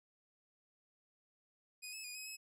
15% pulse tone with pitch steps, 2488 / 2594 / 2458 / 2537 / 2573 Hz, D#7 / E7 / D#7 / D#7 / E7, -1 / -28 / -22 / +33 / -43 cents, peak -38 dBFS, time 1.82-2.37 s, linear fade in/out 20 ms, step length 110 ms, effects none

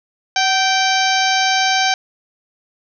harmonic tone with a mistuned harmonic, 779 Hz, G5, 11 cents flat, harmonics 1 / 2 / 3 / 4 / 5 / 6 / 7 / 8, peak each -17 / -20 / -22 / -23 / -24 / -25 / -25 / -26 dBFS, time 0.36-1.94 s, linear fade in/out 2 ms, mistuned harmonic 1, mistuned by -44 cents, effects none

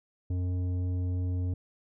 sine tone with tanh clipping, 90.3 Hz, F#2, 42 cents flat, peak -29 dBFS, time 0.3-1.54 s, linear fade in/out 5 ms, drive 10 dB, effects none

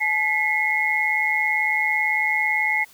sine tone cluster, 855 / 1993 / 2151 Hz, A5 / B6 / C7, -50 / +15 / +47 cents, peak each -27 / -23 / -21 dBFS, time 0-2.85 s, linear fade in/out 20 ms, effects white hiss -51 dBFS RMS until 2.93 s

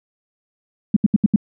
sine tone bursts, 207.7 Hz, G#3, in tune, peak -8 dBFS, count 5, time 0.94-1.361 s, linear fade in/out 5 ms, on 25 ms, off 74 ms, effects none

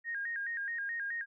sine tone with vibrato, 1736 Hz, A6, 24 cents flat, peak -34 dBFS, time 0.04-1.26 s, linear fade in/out 50 ms, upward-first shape square, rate 4.7 Hz, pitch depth 120 cents each way, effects none

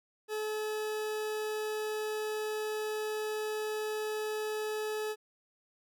40% pulse tone, 428.9 Hz, A4, 44 cents flat, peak -32 dBFS, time 0.28-5.16 s, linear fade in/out 50 ms, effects none

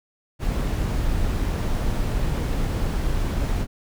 brown noise, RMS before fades -23 dBFS, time 0.39-3.67 s, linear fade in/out 50 ms, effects none

